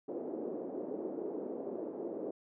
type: band-pass noise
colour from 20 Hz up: white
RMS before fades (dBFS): -40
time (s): 0.08-2.31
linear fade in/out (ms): 5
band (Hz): 270 to 470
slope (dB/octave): 24
effects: none